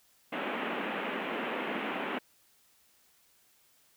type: band-pass noise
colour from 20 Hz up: pink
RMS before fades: -35 dBFS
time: 0.32-2.19 s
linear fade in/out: 10 ms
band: 200 to 3000 Hz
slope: 48 dB/octave
effects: white hiss -66 dBFS RMS until 3.96 s